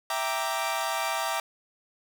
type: chord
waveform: sawtooth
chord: E half-diminished seventh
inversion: none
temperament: equal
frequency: 659.3 / 784 / 932.3 / 1174.7 Hz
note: E5 / G5 / Bb5 / D6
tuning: 0 / 0 / 0 / 0 cents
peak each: -29 dBFS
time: 0.1-1.4 s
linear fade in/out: 2 ms
effects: none